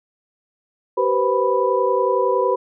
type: tone cluster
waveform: sine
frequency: 384.5 / 487.2 / 518 / 988 Hz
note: G4 / B4 / C5 / B5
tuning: -33 / -24 / -17 / 0 cents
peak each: -21 dBFS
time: 0.97-2.56 s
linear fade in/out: 10 ms
effects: none